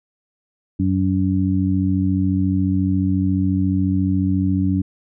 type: harmonic tone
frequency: 94.2 Hz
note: F#2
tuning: 32 cents sharp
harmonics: 1 / 2 / 3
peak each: -20 / -20 / -20 dBFS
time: 0.79-4.82 s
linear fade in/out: 10 ms
effects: none